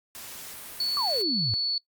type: noise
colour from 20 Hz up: white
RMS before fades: -41 dBFS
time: 0.15-1.22 s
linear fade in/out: 0 ms
type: tone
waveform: sine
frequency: 4435 Hz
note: C#8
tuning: in tune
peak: -24 dBFS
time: 0.8-1.78 s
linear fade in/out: 2 ms
type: exponential sweep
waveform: sine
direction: down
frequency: 1201 to 97.8 Hz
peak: -28 dBFS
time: 0.97-1.54 s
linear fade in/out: 0 ms
effects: noise-tail reverb RT60 0.1 s tail -22 dB re dry + Opus 48 kbps